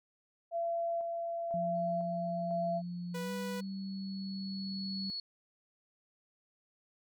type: tone with tremolo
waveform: sine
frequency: 677 Hz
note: E5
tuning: 46 cents sharp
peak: -31 dBFS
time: 0.51-2.82 s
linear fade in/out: 50 ms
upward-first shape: square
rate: 1 Hz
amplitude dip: 30%
type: tone with pitch glide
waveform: sine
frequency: 175.7 to 193.83 Hz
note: F3 to G3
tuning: +11 to -19 cents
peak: -37 dBFS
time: 1.54-5.1 s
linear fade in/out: 0 ms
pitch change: +170 cents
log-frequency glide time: 3.19-3.32 s
type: tone with exponential growth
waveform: sine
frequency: 4382 Hz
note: C#8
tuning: 21 cents flat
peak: -36 dBFS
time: 1.75-5.2 s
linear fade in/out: 2 ms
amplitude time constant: 750 ms
type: tone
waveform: sawtooth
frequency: 491.9 Hz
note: B4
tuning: 7 cents flat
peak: -35 dBFS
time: 3.14-3.61 s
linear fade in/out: 10 ms
effects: none